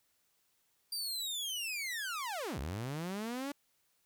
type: linear two-way sweep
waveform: sawtooth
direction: down then up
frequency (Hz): 4762 to 61.2 to 290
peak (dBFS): -33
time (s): 0.92-3.52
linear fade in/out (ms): 5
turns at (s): 2.59
effects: white hiss -75 dBFS RMS until 4.05 s